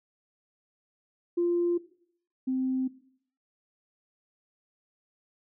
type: tone pair in turn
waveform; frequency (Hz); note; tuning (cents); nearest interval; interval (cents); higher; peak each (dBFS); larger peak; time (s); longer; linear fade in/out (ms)
sine; 347 / 260; F4 / C4; -11 / -11; perfect fourth; 500; first; -22 / -25; first; 1.37-1.78 / 2.47-2.88; neither; 10
effects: noise-tail reverb RT60 0.6 s tail -17 dB re dry + tanh soft clip ceiling -18 dBFS